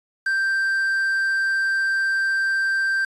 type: tone with quantisation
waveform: triangle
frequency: 1571 Hz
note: G6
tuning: 3 cents sharp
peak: -17 dBFS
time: 0.26-3.05 s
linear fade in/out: 5 ms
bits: 7
effects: resampled to 24000 Hz